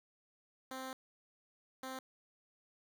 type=tone bursts at uneven times; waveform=10% pulse; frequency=261.6 Hz; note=C4; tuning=in tune; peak=-34 dBFS; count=2; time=0.71-0.93 / 1.83-1.99 s; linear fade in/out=2 ms; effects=none